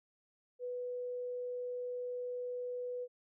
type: tone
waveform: sine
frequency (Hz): 493.9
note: B4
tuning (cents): 0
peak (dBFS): -37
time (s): 0.59-3.08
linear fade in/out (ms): 50
effects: none